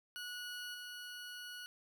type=tone with level steps; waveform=20% pulse; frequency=1463 Hz; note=F#6; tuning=20 cents flat; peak=-38 / -41 dBFS; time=0.16-1.66 s; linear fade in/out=0 ms; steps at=0.74 s; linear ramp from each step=5 ms; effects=none